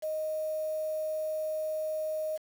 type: tone with quantisation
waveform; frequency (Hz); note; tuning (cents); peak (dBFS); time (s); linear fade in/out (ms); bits
sine; 622.3; D#5; 0; -30; 0.02-2.38; 20; 8
effects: none